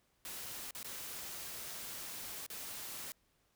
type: noise with dropouts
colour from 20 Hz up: white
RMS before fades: -45 dBFS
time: 0.25-3.12 s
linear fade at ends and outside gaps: 1 ms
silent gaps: 0.709-0.749 / 0.83-0.845 / 2.464-2.501 s
effects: pink hiss -75 dBFS RMS until 3.55 s